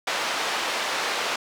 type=band-pass noise; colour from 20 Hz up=pink; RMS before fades=-27 dBFS; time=0.07-1.36 s; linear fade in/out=5 ms; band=630 to 5000 Hz; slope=12 dB/octave; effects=none